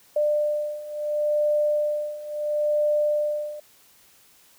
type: beating tone pair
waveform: sine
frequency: 596 / 596.73 Hz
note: D5 / D5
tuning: +25 / +27 cents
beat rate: 0.73 Hz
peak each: -26 / -23 dBFS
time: 0.16-3.6 s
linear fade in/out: 5 ms
effects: white hiss -56 dBFS RMS until 4.58 s